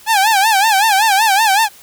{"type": "tone with vibrato", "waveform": "sawtooth", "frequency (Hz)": 832, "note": "G#5", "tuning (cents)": 3, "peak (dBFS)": -6, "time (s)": [0.06, 1.69], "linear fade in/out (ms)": 50, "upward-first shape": "sine", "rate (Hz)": 5.3, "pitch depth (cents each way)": 150, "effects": ["white hiss -42 dBFS RMS until 1.82 s"]}